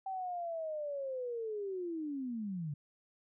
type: linear sweep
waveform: sine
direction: down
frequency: 776 to 139.3 Hz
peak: -36 dBFS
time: 0.06-2.74 s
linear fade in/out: 5 ms
effects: none